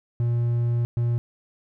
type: tone bursts at uneven times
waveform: triangle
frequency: 118.8 Hz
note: A#2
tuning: 33 cents sharp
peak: -18 dBFS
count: 2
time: 0.2-0.85 / 0.97-1.18 s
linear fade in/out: 0 ms
effects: none